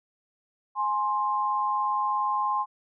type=tone pair together; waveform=sine; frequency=835 / 1052 Hz; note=G#5 / C6; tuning=+9 / +9 cents; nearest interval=major third; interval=400 cents; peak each=-28 / -25 dBFS; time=0.75-2.66 s; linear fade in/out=50 ms; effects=none